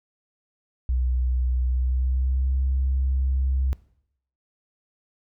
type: tone with pitch glide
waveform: sine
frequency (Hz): 62.6 to 66.05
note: B1 to C2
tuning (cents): +24 to +17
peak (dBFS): -19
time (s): 0.89-3.73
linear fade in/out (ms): 0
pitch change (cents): +93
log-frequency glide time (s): 1.65-2.57
effects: noise-tail reverb RT60 0.7 s tail -20 dB re dry + tanh soft clip ceiling -16 dBFS